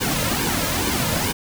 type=noise with flanger; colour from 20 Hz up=pink; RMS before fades=-22 dBFS; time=0-1.33 s; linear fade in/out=20 ms; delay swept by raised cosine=1.5 to 2.7 ms; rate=2.3 Hz; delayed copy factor=-0.7; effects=none